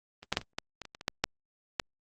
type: clicks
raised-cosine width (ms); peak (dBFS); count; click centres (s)
0.2; -27 / -9 / -9 / -27 / -15 / -22 / -27 / -27 / -25 / -10 / -7 / -10; 12; 0.23 / 0.326 / 0.371 / 0.414 / 0.585 / 0.817 / 0.853 / 0.949 / 1.011 / 1.081 / 1.24 / 1.798
effects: Opus 24 kbps